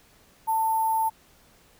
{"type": "tone with sample-and-hold", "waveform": "sine", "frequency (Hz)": 890, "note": "A5", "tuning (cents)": 20, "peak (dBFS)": -21, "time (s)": [0.47, 1.1], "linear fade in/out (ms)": 20, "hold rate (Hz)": 11025, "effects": ["pink hiss -58 dBFS RMS until 1.79 s"]}